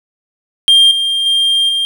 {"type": "tone with level steps", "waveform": "triangle", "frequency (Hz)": 3197, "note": "G7", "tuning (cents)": 33, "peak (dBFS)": [-3, -11, -8, -11], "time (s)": [0.68, 1.85], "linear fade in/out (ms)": 0, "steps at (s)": [0.91, 1.26, 1.69], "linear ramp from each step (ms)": 2, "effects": []}